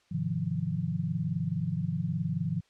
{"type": "chord", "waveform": "sine", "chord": "F minor seventh", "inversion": "first", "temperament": "equal", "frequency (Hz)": [103.83, 130.81, 155.56, 174.61], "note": ["Ab2", "C3", "Eb3", "F3"], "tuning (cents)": [0, 0, 0, 0], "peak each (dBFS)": [-37, -36, -32, -32], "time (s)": [0.11, 2.61], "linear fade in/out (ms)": 10, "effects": ["white hiss -67 dBFS RMS until 2.69 s", "low-pass 5000 Hz 12 dB/octave"]}